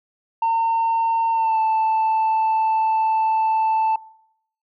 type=tone with pitch glide; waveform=sine; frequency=910 to 882.1 Hz; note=A#5 to A5; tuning=-42 to +4 cents; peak=-14 dBFS; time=0.42-3.96 s; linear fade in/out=5 ms; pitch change=-54 cents; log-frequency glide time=1.32-1.59 s; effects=noise-tail reverb RT60 0.7 s tail -23 dB re dry + tanh soft clip ceiling -15 dBFS